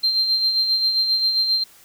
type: tone with tremolo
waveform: sine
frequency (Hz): 4156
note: C8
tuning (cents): -12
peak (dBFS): -14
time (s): 0.03-1.64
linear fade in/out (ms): 10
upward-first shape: sine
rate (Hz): 7.5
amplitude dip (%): 50
effects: tanh soft clip ceiling -10 dBFS + white hiss -50 dBFS RMS until 1.84 s